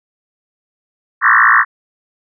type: tone with frequency modulation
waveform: sine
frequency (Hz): 1475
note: F#6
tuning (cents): -6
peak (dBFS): -6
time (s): 1.21-1.65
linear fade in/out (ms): 50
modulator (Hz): 57.1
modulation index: 7.4
effects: none